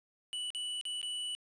square tone with dropouts, 2960 Hz, F#7, in tune, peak -36 dBFS, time 0.33-1.35 s, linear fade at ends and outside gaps 0 ms, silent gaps 0.504-0.548 / 0.812-0.853 / 1.015-1.029 s, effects resampled to 22050 Hz + 11-bit

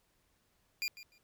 25% pulse tone with echo, 2400 Hz, D7, 37 cents sharp, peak -29 dBFS, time 0.82-0.88 s, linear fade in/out 0 ms, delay 150 ms, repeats 2, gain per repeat -15 dB, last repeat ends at 1.18 s, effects pink hiss -74 dBFS RMS until 1.23 s

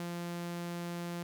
sawtooth tone, 172.8 Hz, F3, 18 cents flat, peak -33 dBFS, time 0-1.23 s, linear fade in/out 2 ms, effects none

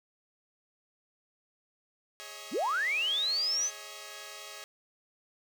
5% pulse chord, Ab suspended fourth, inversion none, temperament equal with one note detuned, 415.3 / 554.4 / 638.3 Hz, Ab4 / Db5 / Eb5, 0 / 0 / +44 cents, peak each -38 / -36 / -35 dBFS, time 2.2-4.64 s, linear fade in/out 0 ms
sine linear sweep, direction up, 158.8 to 6272 Hz, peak -27 dBFS, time 2.51-3.71 s, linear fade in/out 50 ms
effects none

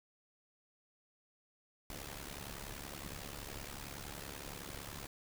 pink noise with amplitude modulation, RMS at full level -43 dBFS, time 1.9-5.07 s, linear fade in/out 2 ms, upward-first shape sine, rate 70.7 Hz, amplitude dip 80%, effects none

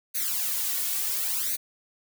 blue noise with flanger, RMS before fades -28 dBFS, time 0.14-1.57 s, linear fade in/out 20 ms, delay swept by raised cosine 0.47 to 2.77 ms, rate 0.71 Hz, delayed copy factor +1, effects none

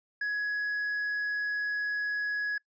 sine tone with tanh clipping, 1676 Hz, G#6, 15 cents sharp, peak -29 dBFS, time 0.21-2.58 s, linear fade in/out 5 ms, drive 2 dB, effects noise-tail reverb RT60 0.1 s tail -24 dB re dry + resampled to 16000 Hz

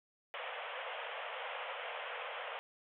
pink band-pass noise, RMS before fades -43 dBFS, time 0.34-2.59 s, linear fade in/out 0 ms, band 470 to 3300 Hz, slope 96 dB/octave, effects none

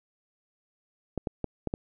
clicks, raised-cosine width 2 ms, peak -16 dBFS, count 5, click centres 1.177 / 1.272 / 1.443 / 1.673 / 1.739 s, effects none

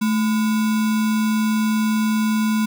sine tone with sample-and-hold, 217.4 Hz, A3, 21 cents flat, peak -16 dBFS, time 0.01-2.66 s, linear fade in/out 10 ms, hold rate 1225 Hz, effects none

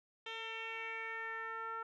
10% pulse tone with low-pass filter sweep, 450.3 Hz, A4, 40 cents sharp, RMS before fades -43 dBFS, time 0.26-1.83 s, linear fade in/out 5 ms, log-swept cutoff 3500 to 1300 Hz, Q 3.7, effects none

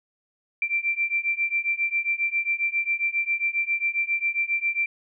sine beating tone pair, 2349 / 2356.4 Hz, D7 / D7, 0 / +5 cents, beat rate 7.4 Hz, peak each -26 / -25 dBFS, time 0.62-4.86 s, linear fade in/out 2 ms, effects none

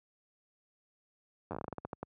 slowing click train, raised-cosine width 1 ms, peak -24 dBFS, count 14, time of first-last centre 1.51-2.03 s, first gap 10 ms, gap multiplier 1.21, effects high-pass 80 Hz 12 dB/octave

